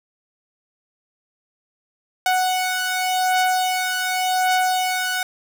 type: beating tone pair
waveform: sawtooth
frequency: 740 / 740.88 Hz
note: F#5 / F#5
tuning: 0 / +2 cents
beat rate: 0.88 Hz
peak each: -16 / -20 dBFS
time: 2.26-5.23 s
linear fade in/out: 2 ms
effects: none